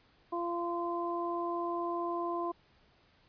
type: harmonic tone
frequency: 344.2 Hz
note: F4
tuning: 25 cents flat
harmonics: 1 / 2 / 3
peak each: -35 / -38 / -36 dBFS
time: 0.32-2.52 s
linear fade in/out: 10 ms
effects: pink hiss -66 dBFS RMS until 3.28 s + resampled to 11025 Hz